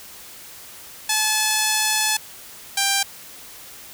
5% pulse tone pair in turn, 862 / 790.3 Hz, A5 / G5, -36 / +14 cents, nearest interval major second, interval 150 cents, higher first, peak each -6 dBFS, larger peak neither, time 1.09-2.17 / 2.77-3.03 s, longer first, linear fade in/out 5 ms, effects white hiss -41 dBFS RMS until 3.93 s

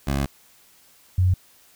15% pulse / sine tone pair in turn, 69.3 / 91.71 Hz, C#2 / F#2, 0 / -15 cents, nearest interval perfect fourth, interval 485 cents, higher second, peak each -15 dBFS, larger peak neither, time 0.07-0.26 / 1.18-1.34 s, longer first, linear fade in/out 5 ms, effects white hiss -55 dBFS RMS until 1.75 s

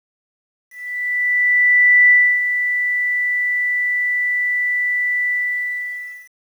sine tone with ADSR envelope, 1975.5 Hz, B6, in tune, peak -7 dBFS, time 0.7-6.3 s, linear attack 1400 ms, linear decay 300 ms, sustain -9 dB, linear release 1000 ms, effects 8-bit

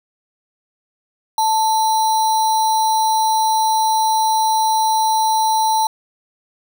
sine tone with sample-and-hold, 880 Hz, A5, in tune, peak -13 dBFS, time 1.38-5.87 s, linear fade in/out 2 ms, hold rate 4900 Hz, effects none

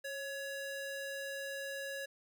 square ring-modulated tone, 1118 Hz, C#6, 14 cents sharp, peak -37 dBFS, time 0.04-2.06 s, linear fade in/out 10 ms, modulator 570 Hz, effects none

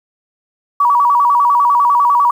sine tone with vibrato, 1046.5 Hz, C6, in tune, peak -8 dBFS, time 0.8-2.31 s, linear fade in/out 5 ms, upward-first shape square, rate 10 Hz, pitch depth 150 cents each way, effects 7-bit

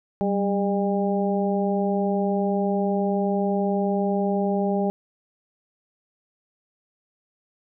harmonic tone with a mistuned harmonic, 201.3 Hz, G3, 46 cents sharp, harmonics 1 / 2 / 3 / 4, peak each -23 / -26 / -28 / -29 dBFS, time 0.21-4.9 s, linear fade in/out 0 ms, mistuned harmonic 1, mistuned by -60 cents, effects none

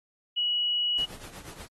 sine tone, 2925 Hz, F#7, 21 cents flat, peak -24 dBFS, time 0.36-1.06 s, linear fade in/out 20 ms
pink noise with tremolo, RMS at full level -42 dBFS, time 0.98-1.67 s, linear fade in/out 5 ms, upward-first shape triangle, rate 8.3 Hz, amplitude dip 75%
effects AAC 32 kbps

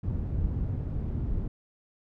white low-pass noise, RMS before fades -30 dBFS, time 0.03-1.48 s, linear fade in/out 5 ms, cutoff 100 Hz, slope 12 dB/octave, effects none

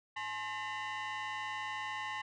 sine tone with frequency modulation, 105.5 Hz, G#2, 28 cents sharp, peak -34 dBFS, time 0.16-2.22 s, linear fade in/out 10 ms, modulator 958 Hz, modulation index 2.5, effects tanh soft clip ceiling -36 dBFS

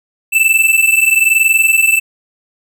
square tone pair together, 2638 / 2659 Hz, E7 / E7, +1 / +14 cents, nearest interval unison, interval 13 cents, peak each -12 dBFS, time 0.32-2 s, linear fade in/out 20 ms, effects none

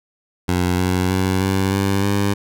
15% pulse tone with pitch steps, 89.7 / 91.74 / 93.83 / 95.97 / 98.16 / 100.39 Hz, F2 / F#2 / F#2 / G2 / G2 / G2, +47 / -14 / +25 / -36 / +3 / +42 cents, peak -10 dBFS, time 0.48-2.34 s, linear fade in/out 10 ms, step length 310 ms, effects none

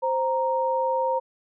sine tone pair together, 523.3 / 932.4 Hz, C5 / A#5, 0 / 0 cents, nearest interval minor seventh, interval 1000 cents, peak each -24 dBFS, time 0.02-1.2 s, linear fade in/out 20 ms, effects none

